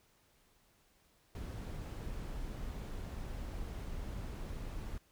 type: noise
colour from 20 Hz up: brown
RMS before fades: -42 dBFS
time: 1.35-4.98 s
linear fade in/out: 2 ms
effects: pink hiss -70 dBFS RMS until 5.11 s